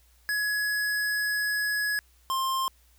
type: tone pair in turn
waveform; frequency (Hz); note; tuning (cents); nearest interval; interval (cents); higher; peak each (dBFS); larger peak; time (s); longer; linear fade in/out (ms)
square; 1683 / 1056.6; G#6 / C6; +23 / +17; minor sixth; 806; first; -26; neither; 0.29-1.99 / 2.3-2.68; first; 0
effects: added 60 Hz sine -59 dBFS peak until 2.98 s + white hiss -64 dBFS RMS until 2.98 s